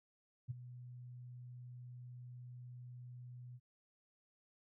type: tone with ADSR envelope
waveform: sine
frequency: 123.47 Hz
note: B2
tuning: in tune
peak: -36 dBFS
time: 0.48-3.6 s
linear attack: 26 ms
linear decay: 17 ms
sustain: -13 dB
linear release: 46 ms
effects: none